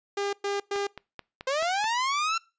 sawtooth tone bursts, 402.3 Hz, G4, 45 cents sharp, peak -23 dBFS, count 3, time 0.17-0.87 s, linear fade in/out 5 ms, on 160 ms, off 110 ms
click train, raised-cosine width 0.3 ms, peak -22 dBFS, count 6, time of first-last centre 0.76-1.842 s, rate 4.62 Hz
sawtooth linear sweep, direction up, 513 to 1364 Hz, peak -21 dBFS, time 1.47-2.38 s, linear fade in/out 5 ms
effects noise-tail reverb RT60 0.3 s tail -24 dB re dry + resampled to 16000 Hz

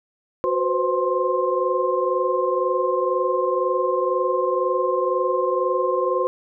sine tone cluster, 366.8 / 502 / 524 / 1055 Hz, F#4 / B4 / C5 / C6, -15 / +28 / +2 / +14 cents, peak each -24 dBFS, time 0.44-6.27 s, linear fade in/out 0 ms, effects none

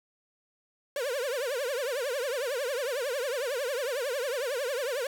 45% pulse tone with vibrato, 523.3 Hz, C5, in tune, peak -29 dBFS, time 0.96-5.07 s, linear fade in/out 2 ms, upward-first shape triangle, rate 11 Hz, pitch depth 250 cents each way, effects none

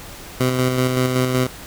15% pulse tone with tremolo, 127.7 Hz, C3, 42 cents flat, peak -9 dBFS, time 0.4-1.47 s, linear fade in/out 5 ms, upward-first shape square, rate 5.3 Hz, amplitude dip 35%, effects pink hiss -37 dBFS RMS until 1.66 s

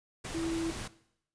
sine tone in noise, 329.6 Hz, E4, in tune, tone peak -31 dBFS, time 0.34-0.71 s, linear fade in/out 10 ms, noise pink, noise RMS -40 dBFS, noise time 0.24-0.88 s, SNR +6 dB, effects noise-tail reverb RT60 0.7 s tail -17 dB re dry + resampled to 22050 Hz

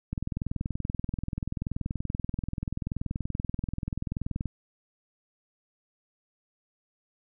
click train, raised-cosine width 5 ms, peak -18 dBFS, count 91, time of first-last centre 0.13-4.457 s, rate 20.8 Hz, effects none

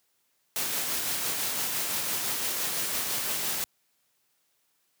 white noise with tremolo, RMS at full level -29 dBFS, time 0.56-3.64 s, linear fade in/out 0 ms, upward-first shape sine, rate 5.9 Hz, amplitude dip 25%, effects white hiss -72 dBFS RMS until 5 s + high-pass 100 Hz 12 dB/octave

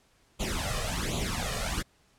pink noise with flanger, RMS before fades -31 dBFS, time 0.39-1.83 s, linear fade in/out 20 ms, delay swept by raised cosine 0.28 to 1.68 ms, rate 1.3 Hz, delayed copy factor +0.8, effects pink hiss -65 dBFS RMS until 2.18 s + low-pass 10000 Hz 12 dB/octave

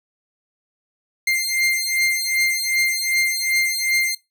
sawtooth beating tone pair, 2100 / 2102.6 Hz, C7 / C7, +6 / +8 cents, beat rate 2.6 Hz, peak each -18 dBFS, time 1.27-4.15 s, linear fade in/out 5 ms, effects noise-tail reverb RT60 0.2 s tail -19 dB re dry

